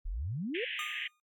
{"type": "exponential sweep", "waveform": "sine", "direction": "up", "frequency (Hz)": [33.57, 532], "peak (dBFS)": -33, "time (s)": [0.05, 0.65], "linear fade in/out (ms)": 10}
{"type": "band-pass noise", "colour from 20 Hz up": "white", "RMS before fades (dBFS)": -38, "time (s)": [0.54, 1.08], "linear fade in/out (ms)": 10, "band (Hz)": [1700, 3200], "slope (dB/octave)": 96}
{"type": "tone with exponential decay", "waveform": "25% pulse", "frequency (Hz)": 1223, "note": "D#6", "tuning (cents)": -30, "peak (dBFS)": -32, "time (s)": [0.79, 1.2], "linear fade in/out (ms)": 1, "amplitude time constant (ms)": 87}
{"effects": ["noise-tail reverb RT60 0.1 s tail -26 dB re dry", "AAC 64 kbps"]}